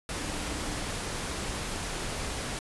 sine tone in noise, 299.1 Hz, D4, 32 cents sharp, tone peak -42 dBFS, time 0.17-0.82 s, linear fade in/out 2 ms, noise pink, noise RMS -34 dBFS, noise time 0.09-2.59 s, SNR -11 dB, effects resampled to 24000 Hz

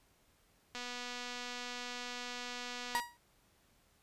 click train, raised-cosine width 0.2 ms, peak -26 dBFS, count 552, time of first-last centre 0.75-2.999 s, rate 245 Hz
30% pulse tone with exponential decay, 956 Hz, A#5, 43 cents sharp, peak -25 dBFS, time 2.95-3.17 s, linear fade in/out 0 ms, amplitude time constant 47 ms
effects pink hiss -70 dBFS RMS until 4.02 s + resampled to 32000 Hz

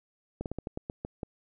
slowing click train, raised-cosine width 2 ms, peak -21 dBFS, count 9, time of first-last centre 0.41-1.232 s, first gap 48 ms, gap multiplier 1.21, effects none

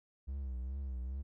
triangle tone with vibrato, 65.41 Hz, C2, in tune, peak -35 dBFS, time 0.27-1.23 s, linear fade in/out 20 ms, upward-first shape triangle, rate 2.4 Hz, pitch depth 120 cents each way, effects none

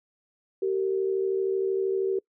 sine tone pair together, 385.1 / 458 Hz, G4 / A#4, -31 / -31 cents, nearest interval minor third, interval 300 cents, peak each -24 / -30 dBFS, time 0.62-2.19 s, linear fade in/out 5 ms, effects noise-tail reverb RT60 0.1 s tail -24 dB re dry

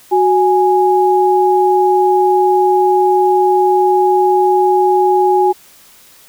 sine tone pair together, 369.7 / 830 Hz, F#4 / G#5, -1 / -1 cents, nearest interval octave + major second, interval 1400 cents, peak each -11 dBFS, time 0.11-5.53 s, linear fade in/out 20 ms, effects white hiss -44 dBFS RMS until 6.28 s

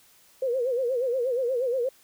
sine tone with vibrato, 501 Hz, B4, 25 cents sharp, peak -23 dBFS, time 0.42-1.89 s, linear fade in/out 5 ms, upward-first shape sine, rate 8.4 Hz, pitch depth 120 cents each way, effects white hiss -58 dBFS RMS until 2.03 s

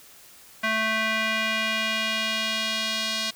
square tone with band-pass filter sweep, 220 Hz, A3, in tune, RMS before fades -26 dBFS, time 0.63-3.31 s, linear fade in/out 10 ms, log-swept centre 1900 to 4100 Hz, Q 1.7, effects white hiss -50 dBFS RMS until 3.35 s

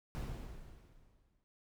brown noise with exponential decay, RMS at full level -37 dBFS, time 0.15-1.44 s, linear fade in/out 0 ms, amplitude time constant 280 ms, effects none

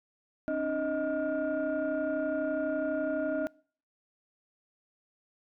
sine tone cluster, 269.5 / 301.5 / 627 / 1423 Hz, C#4 / D4 / D#5 / F6, -49 / +46 / +13 / +32 cents, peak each -34 / -33 / -30 / -39 dBFS, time 0.48-3.47 s, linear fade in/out 0 ms, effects noise-tail reverb RT60 0.5 s tail -26 dB re dry + tanh soft clip ceiling -22 dBFS

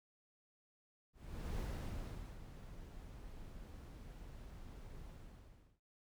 brown noise with ADSR envelope, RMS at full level -40 dBFS, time 1.13-5.8 s, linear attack 450 ms, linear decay 800 ms, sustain -12 dB, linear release 720 ms, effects none

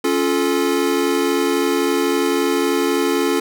square chord, Db augmented, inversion none, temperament equal with one note detuned, 277.2 / 349.2 / 432.9 Hz, Db4 / F4 / A4, 0 / 0 / -28 cents, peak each -21 dBFS, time 0.04-3.4 s, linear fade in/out 5 ms, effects none

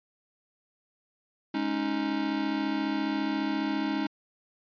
square chord, Ab suspended fourth, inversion none, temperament just, 207.7 / 276.9 / 311.5 Hz, Ab3 / Db4 / Eb4, 0 / -2 / +2 cents, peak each -35 / -32 / -31 dBFS, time 1.54-4.07 s, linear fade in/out 5 ms, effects resampled to 11025 Hz

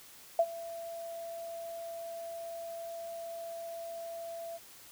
sine tone with ADSR envelope, 671 Hz, E5, 31 cents sharp, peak -20 dBFS, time 0.39-4.59 s, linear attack 3 ms, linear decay 57 ms, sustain -19 dB, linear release 35 ms, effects white hiss -54 dBFS RMS until 4.91 s

